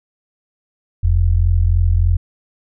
sine tone pair together, 43.35 / 86.7 Hz, F1 / F2, -12 / -12 cents, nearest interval octave, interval 1200 cents, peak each -14 / -13 dBFS, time 1.03-2.17 s, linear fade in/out 10 ms, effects none

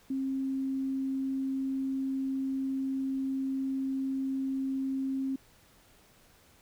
sine tone, 267.5 Hz, C4, 38 cents sharp, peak -29 dBFS, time 0.1-5.36 s, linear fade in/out 5 ms, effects pink hiss -61 dBFS RMS until 6.61 s

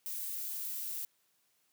violet noise, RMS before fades -39 dBFS, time 0.06-1.05 s, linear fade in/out 0 ms, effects white hiss -74 dBFS RMS until 1.72 s + high-pass 100 Hz 12 dB/octave

